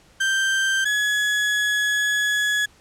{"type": "tone pair in turn", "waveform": "35% pulse", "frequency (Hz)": [1568, 1687.6], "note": ["G6", "G#6"], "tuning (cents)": [0, 27], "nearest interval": "minor second", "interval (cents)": 127, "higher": "second", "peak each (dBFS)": -17, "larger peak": "neither", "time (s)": [[0.2, 0.85], [0.85, 2.66]], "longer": "second", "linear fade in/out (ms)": 10, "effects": ["pink hiss -54 dBFS RMS until 2.8 s", "low-pass 9000 Hz 12 dB/octave"]}